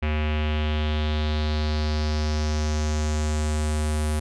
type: tone with low-pass filter sweep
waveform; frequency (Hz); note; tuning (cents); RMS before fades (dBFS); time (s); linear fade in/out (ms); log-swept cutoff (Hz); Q
square; 76.2; D#2; -36; -24; 0.02-4.2; 10; 2500 to 10000; 3.2
effects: none